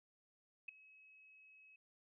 sine tone with ADSR envelope, 2565 Hz, E7, 48 cents flat, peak -40 dBFS, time 0.68-1.76 s, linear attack 8 ms, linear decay 7 ms, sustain -21 dB, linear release 4 ms, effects none

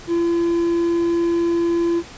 triangle tone, 340 Hz, F4, 46 cents flat, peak -14 dBFS, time 0.07-2.03 s, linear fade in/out 50 ms, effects pink hiss -39 dBFS RMS until 2.17 s + resampled to 16000 Hz

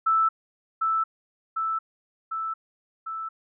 sine tone with echo, 1318.5 Hz, E6, in tune, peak -18 dBFS, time 0.06-0.29 s, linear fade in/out 10 ms, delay 750 ms, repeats 4, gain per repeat -3 dB, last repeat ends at 3.29 s, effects none

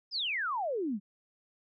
sine exponential sweep, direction down, 5274 to 185 Hz, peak -30 dBFS, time 0.11-1 s, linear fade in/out 50 ms, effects none

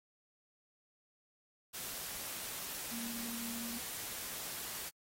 sine tone in noise, 233.2 Hz, A#3, 1 cent sharp, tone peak -43 dBFS, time 2.91-3.79 s, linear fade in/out 20 ms, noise white, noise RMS -43 dBFS, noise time 1.73-4.9 s, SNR -3 dB, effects AAC 48 kbps

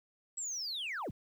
sine linear sweep, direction down, 7870 to 36.98 Hz, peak -34 dBFS, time 0.37-1.11 s, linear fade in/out 10 ms, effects tanh soft clip ceiling -34 dBFS + 11-bit

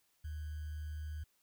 sine tone with sample-and-hold, 76.3 Hz, D#2, 33 cents flat, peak -39 dBFS, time 0.24-1.24 s, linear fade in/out 10 ms, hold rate 1575 Hz, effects white hiss -75 dBFS RMS until 1.42 s

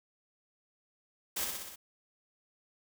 white noise with echo, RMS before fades -34 dBFS, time 1.36-1.45 s, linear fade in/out 10 ms, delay 62 ms, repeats 5, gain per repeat -3 dB, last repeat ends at 1.76 s, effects none

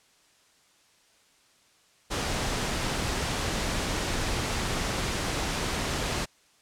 pink noise, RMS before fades -29 dBFS, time 2.1-6.26 s, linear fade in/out 20 ms, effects white hiss -62 dBFS RMS until 6.61 s + low-pass 8000 Hz 12 dB/octave

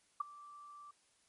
sine tone with ADSR envelope, 1169 Hz, D6, 8 cents flat, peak -29 dBFS, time 0.2-0.91 s, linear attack 8 ms, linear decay 10 ms, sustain -22 dB, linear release 4 ms, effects white hiss -72 dBFS RMS until 1.28 s + MP3 48 kbps

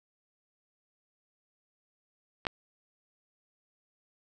clicks, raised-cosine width 0.3 ms, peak -28 / -10 dBFS, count 2, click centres 2.452 / 2.468 s, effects none

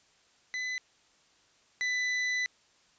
40% pulse tone pair in turn, 2007 / 1994.3 Hz, B6 / B6, +27 / +16 cents, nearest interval unison, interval 11 cents, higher first, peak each -31 / -27 dBFS, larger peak second, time 0.54-0.78 / 1.81-2.46 s, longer second, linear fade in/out 0 ms, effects white hiss -65 dBFS RMS until 2.98 s + resampled to 16000 Hz

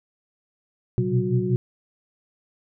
sine tone cluster, 119.8 / 125 / 130.4 / 188.3 / 363.2 Hz, A#2 / B2 / C3 / F#3 / F#4, +48 / +21 / -5 / +31 / -32 cents, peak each -26 dBFS, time 0.98-1.56 s, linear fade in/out 0 ms, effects none

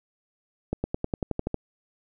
accelerating click train, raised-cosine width 2 ms, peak -13 dBFS, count 10, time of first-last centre 0.73-1.543 s, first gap 110 ms, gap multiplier 0.95, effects none

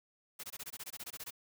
white noise bursts, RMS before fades -44 dBFS, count 14, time 0.39-1.307 s, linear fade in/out 10 ms, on 46 ms, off 21 ms, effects none

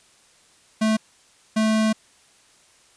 square tone pair in turn, 218.4 / 218.4 Hz, A3 / A3, -13 / -13 cents, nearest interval unison, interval 0 cents, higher neither, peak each -18 dBFS, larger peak neither, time 0.81-0.97 / 1.56-1.93 s, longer second, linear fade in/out 10 ms, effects white hiss -56 dBFS RMS until 2.96 s + resampled to 22050 Hz

